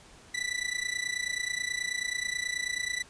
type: tone with amplitude modulation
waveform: sawtooth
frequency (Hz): 1975.5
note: B6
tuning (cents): 0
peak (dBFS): -23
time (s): 0.34-3.03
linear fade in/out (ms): 10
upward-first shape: sine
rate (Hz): 29.3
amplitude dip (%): 85
effects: pink hiss -54 dBFS RMS until 3.09 s + resampled to 22050 Hz